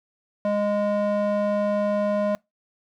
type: tone with band-pass filter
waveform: square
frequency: 206.1 Hz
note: G#3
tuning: 13 cents flat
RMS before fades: -23 dBFS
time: 0.45-2.35 s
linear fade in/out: 0 ms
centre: 580 Hz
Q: 2
effects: noise-tail reverb RT60 0.2 s tail -26 dB re dry